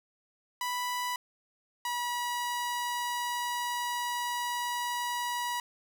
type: tone pair in turn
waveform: sawtooth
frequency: 987 / 968.4 Hz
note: B5 / B5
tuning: -1 / -34 cents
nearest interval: unison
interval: 33 cents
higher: first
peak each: -27 dBFS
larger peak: neither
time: 0.61-1.16 / 1.85-5.6 s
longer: second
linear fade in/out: 2 ms
effects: none